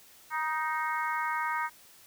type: harmonic tone with a mistuned harmonic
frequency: 311.1 Hz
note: D#4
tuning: in tune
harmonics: 3 / 4 / 5 / 6 / 7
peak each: -32 / -34 / -36 / -38 / -39 dBFS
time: 0.3-1.7 s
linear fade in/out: 50 ms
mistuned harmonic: 3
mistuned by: +22 cents
effects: white hiss -56 dBFS RMS until 2.06 s